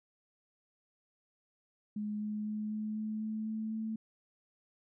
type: tone with pitch steps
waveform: sine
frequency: 210 / 211.5 / 212.9 / 214.4 / 215.9 / 217.4 / 218.9 / 220.4 Hz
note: G#3 / G#3 / G#3 / A3 / A3 / A3 / A3 / A3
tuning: +19 / +32 / +43 / -45 / -33 / -21 / -9 / +3 cents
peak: -34 dBFS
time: 1.96-3.96 s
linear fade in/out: 5 ms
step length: 250 ms
effects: none